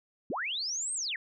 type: linear two-way sweep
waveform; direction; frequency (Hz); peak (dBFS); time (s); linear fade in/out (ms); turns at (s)
sine; up then down; 151.6 to 8590 to 1658; -31; 0.3-1.16; 2; 0.93
effects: none